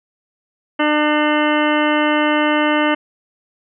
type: harmonic tone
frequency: 300 Hz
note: D4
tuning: 37 cents sharp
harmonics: 1 / 2 / 3 / 4 / 5 / 6 / 7 / 9 / 10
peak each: -17 / -20 / -22 / -23 / -24 / -25 / -25 / -27 / -27 dBFS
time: 0.79-2.95 s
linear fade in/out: 10 ms
effects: none